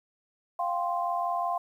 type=chord; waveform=sine; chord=F suspended second; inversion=none; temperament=equal; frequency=698.5 / 784 / 1046.5 Hz; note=F5 / G5 / C6; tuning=0 / 0 / 0 cents; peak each=-29 / -34 / -31 dBFS; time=0.59-1.58 s; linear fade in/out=5 ms; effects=10-bit